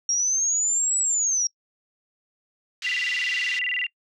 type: linear two-way sweep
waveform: sine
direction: up then down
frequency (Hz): 5588 to 7902 to 5588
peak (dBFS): -20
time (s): 0.09-1.47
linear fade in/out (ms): 2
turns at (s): 0.99
type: band-pass noise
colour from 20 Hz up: pink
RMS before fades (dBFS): -35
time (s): 2.82-3.59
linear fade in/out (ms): 2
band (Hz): 2100 to 5500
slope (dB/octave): 24
type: tone with vibrato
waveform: sine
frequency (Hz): 2349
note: D7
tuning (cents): 0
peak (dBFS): -23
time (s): 2.84-3.87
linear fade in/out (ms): 10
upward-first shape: square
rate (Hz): 20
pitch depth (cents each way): 290
effects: noise-tail reverb RT60 0.1 s tail -26 dB re dry